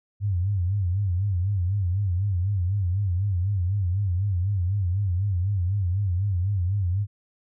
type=tone with vibrato; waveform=sine; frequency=94.7 Hz; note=F#2; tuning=41 cents sharp; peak=-21 dBFS; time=0.2-7.07 s; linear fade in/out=50 ms; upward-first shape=sine; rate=4 Hz; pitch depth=150 cents each way; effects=none